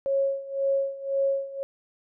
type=tone with tremolo; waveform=sine; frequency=548 Hz; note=C#5; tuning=20 cents flat; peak=-20 dBFS; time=0.06-1.63 s; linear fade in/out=0 ms; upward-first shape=sine; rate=1.9 Hz; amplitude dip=85%; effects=none